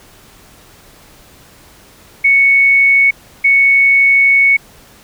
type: tone pair in turn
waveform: sine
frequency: 2217 / 2217 Hz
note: C#7 / C#7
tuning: 0 / 0 cents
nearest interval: unison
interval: 0 cents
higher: neither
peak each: -6 dBFS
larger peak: neither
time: 2.24-3.11 / 3.44-4.57 s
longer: second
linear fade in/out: 10 ms
effects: pink hiss -43 dBFS RMS until 5.03 s